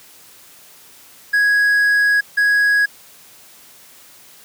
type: tone bursts at uneven times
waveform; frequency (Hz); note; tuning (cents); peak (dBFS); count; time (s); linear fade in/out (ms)
triangle; 1661.2; G#6; 0; -10; 2; 1.33-2.21 / 2.37-2.86; 10
effects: white hiss -45 dBFS RMS until 4.44 s + high-pass 80 Hz 12 dB/octave